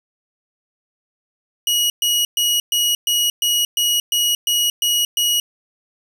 sawtooth tone bursts, 2905 Hz, F#7, 32 cents flat, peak -12 dBFS, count 11, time 1.67-5.4 s, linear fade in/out 2 ms, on 230 ms, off 120 ms, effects none

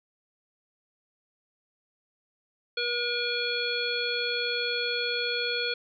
harmonic tone, 480.5 Hz, B4, 48 cents flat, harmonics 1 / 3 / 5 / 7 / 9, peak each -33 / -33 / -33 / -33 / -33 dBFS, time 2.77-5.74 s, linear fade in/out 5 ms, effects none

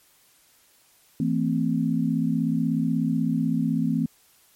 sine chord, A minor, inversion second, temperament equal with one note detuned, 164.81 / 225.4 / 261.6 Hz, E3 / A3 / C4, 0 / +42 / 0 cents, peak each -25 dBFS, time 1.2-4.06 s, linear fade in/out 2 ms, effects white hiss -59 dBFS RMS until 4.55 s + MP3 64 kbps

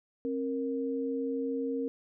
sine tone pair together, 268.3 / 466.2 Hz, C4 / A#4, +44 / 0 cents, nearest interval minor seventh, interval 956 cents, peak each -32 / -33 dBFS, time 0.25-1.88 s, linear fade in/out 0 ms, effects none

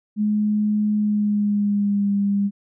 sine tone with pitch glide, 210.5 to 200.8 Hz, G#3 to G3, +24 to +42 cents, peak -17 dBFS, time 0.16-2.51 s, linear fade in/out 50 ms, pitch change -82 cents, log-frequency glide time 0.96-2.12 s, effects none

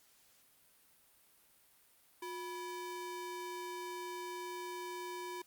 square ring-modulated tone, 670 Hz, E5, 28 cents sharp, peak -39 dBFS, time 2.22-5.42 s, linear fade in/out 5 ms, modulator 311 Hz, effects white hiss -67 dBFS RMS until 5.46 s + Opus 48 kbps

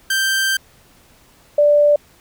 sawtooth / sine tone pair in turn, 1568 / 587.3 Hz, G6 / D5, 0 / 0 cents, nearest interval octave + perfect fourth, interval 1700 cents, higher first, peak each -12 / -9 dBFS, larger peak second, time 0.1-0.57 / 1.58-1.96 s, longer first, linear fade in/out 5 ms, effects pink hiss -51 dBFS RMS until 2.2 s

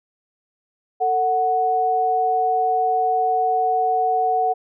sine tone pair together, 448.4 / 740 Hz, A4 / F#5, +33 / 0 cents, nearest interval major sixth, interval 867 cents, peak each -24 / -17 dBFS, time 1-4.54 s, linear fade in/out 20 ms, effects none

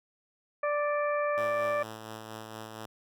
harmonic tone, 587.3 Hz, D5, in tune, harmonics 1 / 2 / 3 / 4, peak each -28 / -32 / -37 / -41 dBFS, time 0.63-1.83 s, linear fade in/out 5 ms
5% pulse tone with tremolo, 110 Hz, A2, in tune, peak -28 dBFS, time 1.37-2.86 s, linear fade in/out 5 ms, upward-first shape sine, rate 4.3 Hz, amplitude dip 35%
effects none

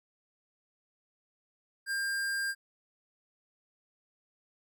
square tone, 1600 Hz, G6, 35 cents sharp, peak -31 dBFS, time 1.86-2.55 s, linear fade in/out 50 ms, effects none

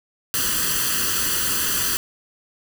white noise with comb filter, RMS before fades -22 dBFS, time 0.34-1.97 s, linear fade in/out 0 ms, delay 0.66 ms, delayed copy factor +0.8, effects none

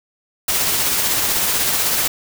white noise with tremolo, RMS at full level -17 dBFS, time 0.48-2.08 s, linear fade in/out 5 ms, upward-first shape triangle, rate 16 Hz, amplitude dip 30%, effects none

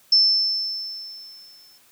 sine tone with exponential decay, 5300 Hz, E8, 9 cents sharp, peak -11 dBFS, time 0.12-1.78 s, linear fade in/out 5 ms, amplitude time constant 360 ms, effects white hiss -56 dBFS RMS until 1.91 s + high-pass 80 Hz 12 dB/octave

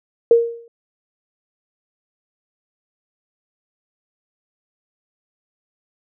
sine tone with exponential decay, 466.2 Hz, A#4, in tune, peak -5 dBFS, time 0.31-0.68 s, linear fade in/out 2 ms, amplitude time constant 79 ms, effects none

